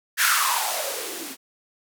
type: noise with band-pass filter sweep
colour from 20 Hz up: violet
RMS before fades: -24 dBFS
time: 0.17-1.37 s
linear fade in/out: 50 ms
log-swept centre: 1700 to 250 Hz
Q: 5.6
effects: none